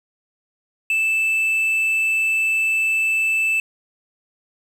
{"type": "tone with quantisation", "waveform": "triangle", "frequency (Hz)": 2637, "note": "E7", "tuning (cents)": 0, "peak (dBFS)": -15, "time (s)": [0.9, 3.6], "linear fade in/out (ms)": 2, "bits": 7, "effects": []}